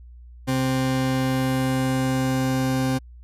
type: tone pair together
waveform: 40% pulse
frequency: 130.81 / 261.6 Hz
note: C3 / C4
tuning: 0 / 0 cents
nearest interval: octave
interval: 1200 cents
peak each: -23 / -23 dBFS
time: 0.47-2.99 s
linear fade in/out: 20 ms
effects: added 60 Hz sine -41 dBFS peak until 3.23 s + resampled to 32000 Hz